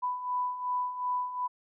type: beating tone pair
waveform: sine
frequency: 992 / 994.7 Hz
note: B5 / B5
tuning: +7 / +12 cents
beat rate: 2.7 Hz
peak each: -36 / -30 dBFS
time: 0.02-1.48 s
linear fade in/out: 20 ms
effects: none